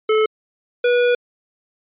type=tone pair in turn; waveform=square; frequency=433.7 / 486.8 Hz; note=A4 / B4; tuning=-25 / -25 cents; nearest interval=major second; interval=200 cents; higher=second; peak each=-14 dBFS; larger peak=neither; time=0.09-0.26 / 0.84-1.15 s; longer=second; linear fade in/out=5 ms; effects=resampled to 8000 Hz